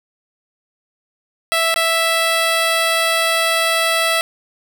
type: tone with dropouts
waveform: 10% pulse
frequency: 659.3 Hz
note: E5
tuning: in tune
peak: -6 dBFS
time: 1.52-4.21 s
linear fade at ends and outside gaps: 0 ms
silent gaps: 1.742-1.76 s
effects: none